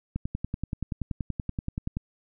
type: click train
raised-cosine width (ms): 5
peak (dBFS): -17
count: 20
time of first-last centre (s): 0.16-1.97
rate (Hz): 10.5
effects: none